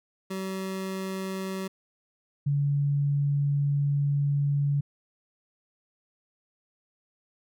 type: tone pair in turn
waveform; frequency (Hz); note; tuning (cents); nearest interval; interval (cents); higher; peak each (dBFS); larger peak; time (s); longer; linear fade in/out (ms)
25% pulse / sine; 190.4 / 142.64; F#3 / C#3; +50 / +50; perfect fourth; 500; first; -27 / -22; second; 0.3-1.68 / 2.46-4.81; second; 10
effects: none

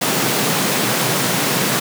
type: high-pass noise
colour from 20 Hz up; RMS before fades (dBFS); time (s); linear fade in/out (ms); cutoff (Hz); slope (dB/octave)
pink; -18; 0.01-1.8; 10; 120; 96
effects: none

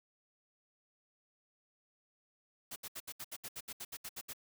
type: noise bursts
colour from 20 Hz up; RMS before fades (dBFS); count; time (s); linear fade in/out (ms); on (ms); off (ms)
white; -44; 14; 2.71-4.334; 10; 51; 70
effects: none

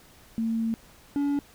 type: tone pair in turn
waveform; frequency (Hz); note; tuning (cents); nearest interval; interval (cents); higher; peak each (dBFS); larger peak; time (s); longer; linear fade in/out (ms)
sine / triangle; 226.1 / 284.9; A3 / C#4; +47 / +48; major third; 401; second; -24 / -21; second; 0.38-0.74 / 1.16-1.39; first; 0
effects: pink hiss -54 dBFS RMS until 1.54 s

